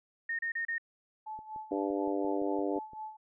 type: tone bursts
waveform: sine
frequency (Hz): 1842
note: A#6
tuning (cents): -21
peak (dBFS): -31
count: 4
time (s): 0.29-0.782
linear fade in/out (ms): 5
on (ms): 99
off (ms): 32
type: tone with tremolo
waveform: sine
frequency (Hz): 866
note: A5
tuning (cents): -28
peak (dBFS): -37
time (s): 1.26-3.17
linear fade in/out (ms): 10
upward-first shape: sine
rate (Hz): 4.1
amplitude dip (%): 75
type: click train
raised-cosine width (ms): 2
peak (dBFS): -40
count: 10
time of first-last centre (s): 1.39-2.934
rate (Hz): 5.83
type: harmonic tone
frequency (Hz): 99.3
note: G2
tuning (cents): +23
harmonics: 3 / 4 / 5 / 6 / 7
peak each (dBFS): -33 / -35 / -37 / -39 / -40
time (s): 1.71-2.79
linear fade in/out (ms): 5
effects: none